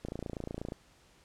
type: click train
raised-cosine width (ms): 2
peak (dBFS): -24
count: 20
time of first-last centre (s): 0.05-0.721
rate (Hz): 28.3
effects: pink hiss -63 dBFS RMS until 1.24 s + low-pass 9000 Hz 12 dB/octave